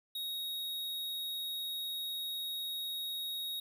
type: tone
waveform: square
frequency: 3764 Hz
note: A#7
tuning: 16 cents sharp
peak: -37 dBFS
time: 0.15-3.6 s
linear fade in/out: 5 ms
effects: none